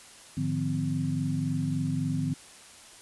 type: tone cluster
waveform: sine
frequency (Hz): 106.7 / 151.7 / 175.3 / 256.4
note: G#2 / D#3 / F3 / C4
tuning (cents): +47 / -44 / +7 / -35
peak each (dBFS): -35 / -29 / -35 / -31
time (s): 0.37-2.34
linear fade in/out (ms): 5
effects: white hiss -50 dBFS RMS until 3.01 s + resampled to 24000 Hz